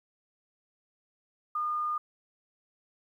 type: tone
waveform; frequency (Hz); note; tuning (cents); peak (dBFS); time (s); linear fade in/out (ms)
sine; 1217; D#6; -39; -28; 1.55-1.98; 5
effects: 11-bit